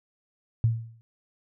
sine tone with exponential decay, 114 Hz, A#2, 38 cents flat, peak -16 dBFS, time 0.64-1.01 s, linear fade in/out 0 ms, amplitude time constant 80 ms, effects none

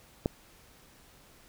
click, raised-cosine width 2 ms, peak -13 dBFS, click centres 0.259 s, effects pink hiss -58 dBFS RMS until 1.48 s

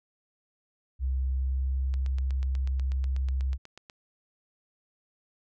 sine tone with pitch glide, 65.41 to 65.98 Hz, C2 to C2, 0 to +15 cents, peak -25 dBFS, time 0.99-3.58 s, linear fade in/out 50 ms, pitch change +15 cents, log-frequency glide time 1.34-1.67 s
click train, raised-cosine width 0.2 ms, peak -28 dBFS, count 17, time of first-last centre 1.94-3.898 s, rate 8.17 Hz
effects none

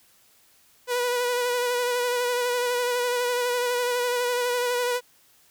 sawtooth tone with vibrato, 490 Hz, B4, 14 cents flat, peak -19 dBFS, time 0.87-5.01 s, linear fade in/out 50 ms, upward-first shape sine, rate 12 Hz, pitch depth 27 cents each way, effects white hiss -59 dBFS RMS until 5.5 s

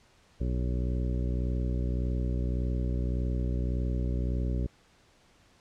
harmonic tone, 61.74 Hz, B1, in tune, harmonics 1 / 2 / 3 / 4 / 5 / 6 / 7 / 9, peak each -28 / -34 / -38 / -40 / -42 / -44 / -45 / -47 dBFS, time 0.4-4.67 s, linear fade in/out 10 ms, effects pink hiss -62 dBFS RMS until 5.6 s + low-pass 7000 Hz 12 dB/octave

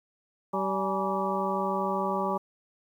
harmonic tone with a mistuned harmonic, 192.9 Hz, G3, 28 cents flat, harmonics 1 / 2 / 3 / 4 / 5 / 6, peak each -33 / -33 / -33 / -33 / -33 / -33 dBFS, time 0.53-2.38 s, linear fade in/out 10 ms, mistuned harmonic 4, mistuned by +130 cents, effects 10-bit

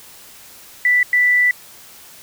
sine tone bursts at uneven times, 1975.5 Hz, B6, in tune, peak -11 dBFS, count 2, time 0.85-1.03 / 1.13-1.51 s, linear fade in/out 2 ms, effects white hiss -42 dBFS RMS until 2.22 s

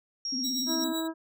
sine tone, 5588 Hz, F8, in tune, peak -30 dBFS, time 0.25-0.84 s, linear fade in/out 2 ms
sine tone with vibrato, 256.7 Hz, C4, 33 cents flat, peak -32 dBFS, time 0.32-0.93 s, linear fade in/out 10 ms, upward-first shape sine, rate 17 Hz, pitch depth 83 cents each way
sawtooth tone with tremolo, 3889 Hz, B7, 27 cents flat, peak -29 dBFS, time 0.43-1.08 s, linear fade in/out 20 ms, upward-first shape sine, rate 7.8 Hz, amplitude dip 70%
harmonic tone, 324.1 Hz, E4, 29 cents flat, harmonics 1 / 2 / 3 / 4 / 5, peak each -30 / -38 / -40 / -45 / -45 dBFS, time 0.66-1.14 s, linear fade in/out 50 ms
effects none

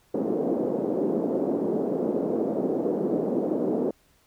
white band-pass noise, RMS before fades -26 dBFS, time 0.14-3.91 s, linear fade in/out 5 ms, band 210 to 480 Hz, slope 24 dB/octave, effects pink hiss -63 dBFS RMS until 4.26 s

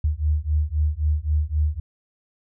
sine beating tone pair, 74.1 / 77.9 Hz, D2 / D#2, +16 / +3 cents, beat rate 3.8 Hz, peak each -22 dBFS, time 0.04-1.8 s, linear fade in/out 5 ms, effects none

